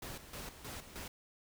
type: noise with tremolo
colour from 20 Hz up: pink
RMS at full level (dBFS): -45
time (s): 0.02-1.08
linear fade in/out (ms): 5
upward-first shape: square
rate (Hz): 3.2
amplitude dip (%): 65
effects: none